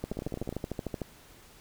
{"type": "two click trains", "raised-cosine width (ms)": 2, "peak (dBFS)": [-19, -24], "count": [14, 9], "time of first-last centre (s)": [[0.04, 1.017], [0.12, 0.526]], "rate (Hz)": [13.3, 19.7], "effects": ["pink hiss -55 dBFS RMS until 1.6 s"]}